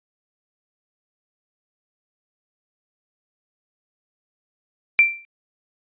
sine tone with exponential decay, 2353 Hz, D7, 3 cents sharp, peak -7 dBFS, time 4.99-5.25 s, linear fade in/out 0 ms, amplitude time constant 55 ms, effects resampled to 8000 Hz

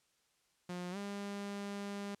sawtooth tone with pitch glide, 178.4 to 201.4 Hz, F3 to G3, +37 to +47 cents, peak -36 dBFS, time 0.69-2.15 s, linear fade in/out 5 ms, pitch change +210 cents, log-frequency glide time 0.91-0.97 s, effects white hiss -75 dBFS RMS until 2.2 s + low-pass 9000 Hz 12 dB/octave

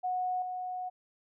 sine tone with level steps, 733 Hz, F#5, 16 cents flat, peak -29 / -34 dBFS, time 0.03-0.9 s, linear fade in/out 20 ms, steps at 0.42 s, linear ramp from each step 2 ms, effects none

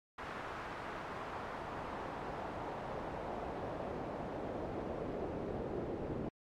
brown noise with band-pass filter sweep, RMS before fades -42 dBFS, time 0.18-6.29 s, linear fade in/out 5 ms, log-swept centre 1300 to 410 Hz, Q 1.3, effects AAC 64 kbps

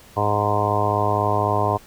harmonic tone, 103.83 Hz, G#2, in tune, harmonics 1 / 2 / 3 / 4 / 5 / 6 / 7 / 8 / 9 / 10, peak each -24 / -33 / -31 / -27 / -30 / -26 / -25 / -31 / -25 / -25 dBFS, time 0.16-1.78 s, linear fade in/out 20 ms, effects pink hiss -48 dBFS RMS until 1.86 s

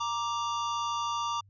square tone pair together, 936.7 / 1174.7 Hz, A#5 / D6, +8 / 0 cents, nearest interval major third, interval 392 cents, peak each -34 / -32 dBFS, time 0-1.41 s, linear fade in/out 10 ms, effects added 99 Hz sine -56 dBFS peak until 1.49 s + resampled to 16000 Hz

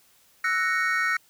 triangle chord, F# dominant seventh, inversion third, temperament equal, 1318.5 / 1480 / 1864.7 / 2217 Hz, E6 / F#6 / A#6 / C#7, 0 / 0 / 0 / 0 cents, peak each -27 / -26 / -24 / -28 dBFS, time 0.44-1.17 s, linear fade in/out 5 ms, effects white hiss -60 dBFS RMS until 1.29 s

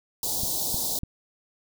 white band-stop noise, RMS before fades -28 dBFS, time 0.23-0.99 s, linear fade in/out 2 ms, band 920 to 3700 Hz, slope 48 dB/octave
clicks, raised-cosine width 5 ms, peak -21 dBFS, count 3, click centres 0.434 / 0.744 / 1.034 s
effects none

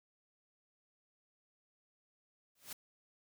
white noise with exponential growth, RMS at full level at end -41 dBFS, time 2.55-2.73 s, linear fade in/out 5 ms, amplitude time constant 39 ms, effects none

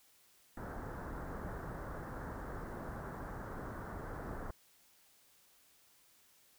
pink low-pass noise, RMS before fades -44 dBFS, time 0.57-4.51 s, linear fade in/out 5 ms, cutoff 1700 Hz, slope 48 dB/octave, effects white hiss -67 dBFS RMS until 6.58 s

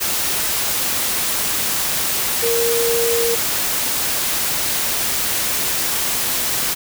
sine tone in noise, 466.2 Hz, A#4, in tune, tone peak -17 dBFS, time 2.42-3.36 s, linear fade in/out 20 ms, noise white, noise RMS -20 dBFS, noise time 0-6.75 s, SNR 0 dB, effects none

